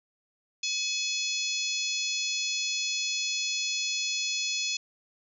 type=harmonic tone; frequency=850 Hz; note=G#5; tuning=40 cents sharp; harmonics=3 / 4 / 5 / 6 / 7 / 8; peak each=-33 / -34 / -35 / -36 / -36 / -37 dBFS; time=0.63-4.77 s; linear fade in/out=5 ms; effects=none